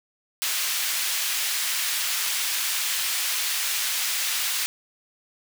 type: high-pass noise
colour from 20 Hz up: pink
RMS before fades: -26 dBFS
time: 0.42-4.66 s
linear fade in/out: 0 ms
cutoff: 2200 Hz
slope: 12 dB/octave
effects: none